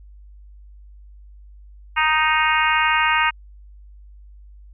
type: harmonic tone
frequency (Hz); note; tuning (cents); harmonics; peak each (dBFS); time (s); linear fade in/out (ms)
311.1; D#4; 0; 3 / 4 / 5 / 6 / 7 / 8 / 9; -21 / -22 / -23 / -24 / -24 / -25 / -26; 1.96-3.31; 20
effects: added 50 Hz sine -41 dBFS peak until 4.73 s